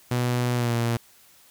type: tone with pitch glide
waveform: sawtooth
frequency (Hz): 122.7 to 117.43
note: B2 to A#2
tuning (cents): -11 to +13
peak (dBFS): -18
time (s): 0.11-0.97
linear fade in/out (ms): 5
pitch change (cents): -76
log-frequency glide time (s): 0.54-0.74
effects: white hiss -55 dBFS RMS until 1.5 s